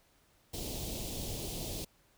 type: band-stop noise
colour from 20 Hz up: pink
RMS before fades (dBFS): -39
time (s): 0.53-1.85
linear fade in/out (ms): 10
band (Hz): 710 to 3000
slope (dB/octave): 24
effects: pink hiss -68 dBFS RMS until 2.17 s